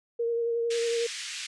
sine tone with vibrato, 466.2 Hz, A#4, in tune, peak -25 dBFS, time 0.19-1.07 s, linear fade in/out 10 ms, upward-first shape sine, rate 11 Hz, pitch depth 18 cents each way
pink band-pass noise, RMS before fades -37 dBFS, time 0.7-1.47 s, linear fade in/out 10 ms, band 2000 to 8000 Hz, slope 24 dB/octave
effects resampled to 24000 Hz

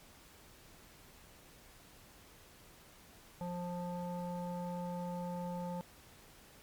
square tone with low-pass filter, 176.4 Hz, F3, 18 cents sharp, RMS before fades -40 dBFS, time 3.41-5.81 s, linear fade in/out 0 ms, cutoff 770 Hz, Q 7.6, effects pink hiss -59 dBFS RMS until 6.62 s + MP3 96 kbps

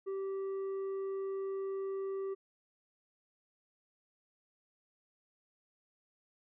sine tone with tanh clipping, 388.4 Hz, G4, 16 cents flat, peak -36 dBFS, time 0.06-2.35 s, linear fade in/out 20 ms, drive 5 dB, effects none

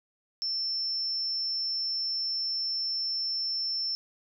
sine tone, 5360 Hz, E8, 28 cents sharp, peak -28 dBFS, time 0.42-3.95 s, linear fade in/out 0 ms, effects none

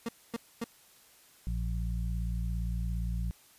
30% pulse tone bursts, 231.8 Hz, A#3, 10 cents flat, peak -29 dBFS, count 3, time 0.06-0.641 s, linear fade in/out 2 ms, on 27 ms, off 250 ms
harmonic tone, 57.4 Hz, A#1, 26 cents flat, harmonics 1 / 2 / 3, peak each -31 / -38 / -39 dBFS, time 1.47-3.31 s, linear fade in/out 0 ms
effects white hiss -60 dBFS RMS until 3.58 s + resampled to 32000 Hz

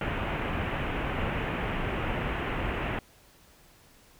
pink low-pass noise, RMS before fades -31 dBFS, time 0.01-2.99 s, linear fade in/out 2 ms, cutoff 2900 Hz, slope 48 dB/octave, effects pink hiss -58 dBFS RMS until 4.19 s

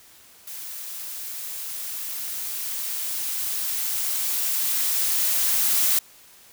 blue noise with level ramp, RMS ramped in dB -36 to -20 dBFS, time 0.47-5.99 s, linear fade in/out 5 ms, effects white hiss -51 dBFS RMS until 6.52 s

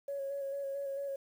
sine tone with vibrato, 554.4 Hz, C#5, in tune, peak -34 dBFS, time 0.08-1.16 s, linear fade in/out 5 ms, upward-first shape square, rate 4.5 Hz, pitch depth 19 cents each way, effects tanh soft clip ceiling -30 dBFS + 10-bit

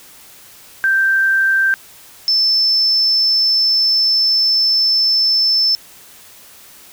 sine tone pair in turn, 1568 / 5286 Hz, G6 / E8, 0 / +4 cents, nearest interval octave + major sixth, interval 2104 cents, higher second, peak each -11 dBFS, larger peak neither, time 0.84-1.74 / 2.28-5.75 s, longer second, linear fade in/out 0 ms, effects white hiss -42 dBFS RMS until 6.92 s

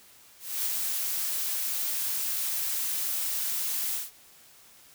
blue noise with ADSR envelope, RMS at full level -28 dBFS, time 0.39-4.11 s, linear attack 270 ms, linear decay 13 ms, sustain -2 dB, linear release 170 ms, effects white hiss -55 dBFS RMS until 4.94 s

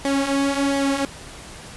sawtooth tone with flanger, 277.2 Hz, C#4, in tune, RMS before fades -21 dBFS, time 0.05-1.05 s, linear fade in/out 0 ms, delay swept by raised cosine 0.73 to 5.13 ms, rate 1.4 Hz, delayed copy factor -0.6, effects pink hiss -39 dBFS RMS until 1.76 s + resampled to 24000 Hz

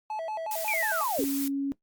triangle tone with vibrato, 750 Hz, F#5, 23 cents sharp, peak -29 dBFS, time 0.1-1.04 s, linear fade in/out 2 ms, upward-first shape square, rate 5.5 Hz, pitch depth 240 cents each way
blue noise, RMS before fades -35 dBFS, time 0.51-1.48 s, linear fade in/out 2 ms
sine linear sweep, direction down, 2447 to 349.2 Hz, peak -27 dBFS, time 0.68-1.24 s, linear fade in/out 0 ms
sine tone, 277.2 Hz, C#4, in tune, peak -26 dBFS, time 1.19-1.72 s, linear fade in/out 0 ms
effects noise-tail reverb RT60 0.1 s tail -18 dB re dry + Opus 48 kbps

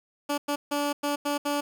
15% pulse tone bursts at uneven times, 289.2 Hz, D4, 27 cents flat, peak -19 dBFS, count 6, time 0.29-0.38 / 0.48-0.56 / 0.71-0.93 / 1.03-1.16 / 1.25-1.38 / 1.45-1.61 s, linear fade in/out 10 ms, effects none

